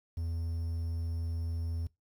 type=tone with quantisation; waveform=triangle; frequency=83.2 Hz; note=E2; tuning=17 cents sharp; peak=-30 dBFS; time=0.17-1.87 s; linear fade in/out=5 ms; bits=10; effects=noise-tail reverb RT60 0.2 s tail -22 dB re dry